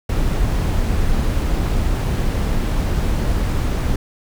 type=noise; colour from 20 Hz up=brown; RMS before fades=-18 dBFS; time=0.09-3.96 s; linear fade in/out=5 ms; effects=none